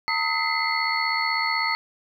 sine tone cluster, 908 / 1272 / 2024 / 2100 / 4392 Hz, A#5 / D#6 / B6 / C7 / C#8, -46 / +38 / +42 / +6 / -17 cents, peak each -28 dBFS, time 0.08-1.75 s, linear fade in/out 0 ms, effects 9-bit

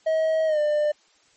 triangle tone with pitch glide, 637 to 597.8 Hz, D#5 to D5, +41 to +31 cents, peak -17 dBFS, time 0.06-0.92 s, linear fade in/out 10 ms, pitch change -110 cents, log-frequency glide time 0.46-0.59 s, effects white hiss -60 dBFS RMS until 1.36 s + MP3 32 kbps

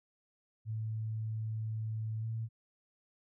sine tone with pitch glide, 110 to 112.57 Hz, A2 to A2, 0 to +40 cents, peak -34 dBFS, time 0.65-2.49 s, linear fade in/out 50 ms, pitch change +40 cents, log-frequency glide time 2.2-2.26 s, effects none

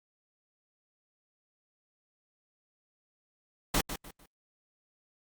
pink noise with echo, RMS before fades -27 dBFS, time 3.74-3.81 s, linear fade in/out 5 ms, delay 150 ms, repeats 3, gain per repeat -10 dB, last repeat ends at 4.26 s, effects Opus 48 kbps

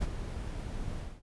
brown noise with ADSR envelope, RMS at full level -28 dBFS, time 0-1.22 s, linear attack 27 ms, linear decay 33 ms, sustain -9 dB, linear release 230 ms, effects resampled to 24000 Hz

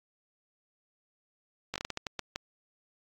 slowing click train, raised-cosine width 0.2 ms, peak -16 dBFS, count 10, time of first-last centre 1.74-2.359 s, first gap 17 ms, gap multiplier 1.33, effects AAC 64 kbps

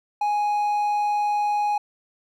triangle tone, 830.6 Hz, G#5, in tune, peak -18 dBFS, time 0.21-1.78 s, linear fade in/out 5 ms, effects none

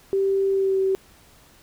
sine tone with pitch glide, 390 to 383.5 Hz, G4 to G4, -9 to -38 cents, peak -18 dBFS, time 0.13-0.95 s, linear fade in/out 0 ms, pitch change -29 cents, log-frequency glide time 0.5-0.79 s, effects pink hiss -53 dBFS RMS until 1.62 s

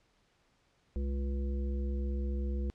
harmonic tone with a mistuned harmonic, 69.9 Hz, C#2, 15 cents sharp, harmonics 1 / 3 / 5 / 7, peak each -31 / -41 / -45 / -48 dBFS, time 0.96-2.7 s, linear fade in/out 0 ms, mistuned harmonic 1, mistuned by -130 cents, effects pink hiss -71 dBFS RMS until 2.74 s + low-pass 6000 Hz 12 dB/octave

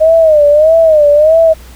sine tone with vibrato, 619 Hz, D#5, 9 cents flat, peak -3 dBFS, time 0-1.54 s, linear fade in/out 20 ms, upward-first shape sine, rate 1.6 Hz, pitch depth 110 cents each way, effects added 60 Hz sine -32 dBFS peak until 1.75 s + pink hiss -39 dBFS RMS until 1.75 s

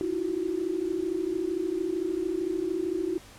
sine tone cluster, 314 / 338.4 / 371.7 Hz, D#4 / E4 / F#4, +16 / +45 / +8 cents, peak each -34 / -30 / -30 dBFS, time 0.01-3.18 s, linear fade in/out 0 ms, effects pink hiss -50 dBFS RMS until 3.38 s + low-pass 11000 Hz 12 dB/octave

